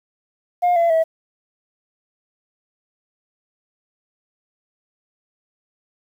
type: tone with pitch steps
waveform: sine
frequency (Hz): 710 / 678.3 / 648.1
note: F5 / E5 / E5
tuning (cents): +28 / +49 / -30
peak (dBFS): -11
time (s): 0.62-1.04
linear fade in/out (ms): 20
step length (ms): 140
effects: tanh soft clip ceiling -12 dBFS + 8-bit